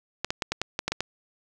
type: clicks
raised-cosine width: 0.2 ms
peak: -9 dBFS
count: 9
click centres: 0.246 / 0.305 / 0.422 / 0.52 / 0.616 / 0.791 / 0.88 / 0.92 / 1.006 s
effects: none